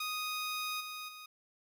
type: tone with level steps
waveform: 15% pulse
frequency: 1244.5 Hz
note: D#6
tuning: in tune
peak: -29 / -35 / -41 dBFS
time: 0-1.26 s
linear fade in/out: 5 ms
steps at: 0.8 / 1.08 s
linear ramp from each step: 10 ms
effects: none